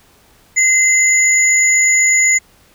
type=tone pair together; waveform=sine; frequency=2056 / 6916 Hz; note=C7 / A8; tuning=-31 / -31 cents; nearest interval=octave + major sixth; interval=2100 cents; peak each=-11 dBFS; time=0.56-2.39 s; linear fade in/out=20 ms; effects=tanh soft clip ceiling -2 dBFS + pink hiss -50 dBFS RMS until 2.74 s